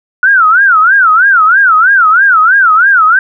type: tone with vibrato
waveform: sine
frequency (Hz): 1429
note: F6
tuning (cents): +39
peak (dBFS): -3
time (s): 0.23-3.19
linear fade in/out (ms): 2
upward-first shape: sine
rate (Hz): 3.1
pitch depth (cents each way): 230
effects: none